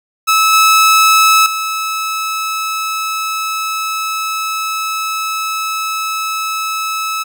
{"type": "tone with level steps", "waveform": "sawtooth", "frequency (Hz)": 1300, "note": "E6", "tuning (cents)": -24, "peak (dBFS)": [-5, -3, -13], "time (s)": [0.27, 7.24], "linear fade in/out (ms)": 20, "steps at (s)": [0.53, 1.46], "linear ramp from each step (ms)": 2, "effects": []}